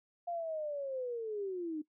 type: linear sweep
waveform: sine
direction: down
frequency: 702 to 296.7 Hz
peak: -35 dBFS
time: 0.27-1.82 s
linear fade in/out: 10 ms
effects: noise-tail reverb RT60 0.1 s tail -18 dB re dry